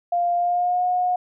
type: tone with pitch glide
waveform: sine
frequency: 698.5 to 723.6 Hz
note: F5 to F#5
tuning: 0 to -39 cents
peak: -18 dBFS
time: 0.12-1.16 s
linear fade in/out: 5 ms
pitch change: +61 cents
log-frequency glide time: 0.35-0.85 s
effects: none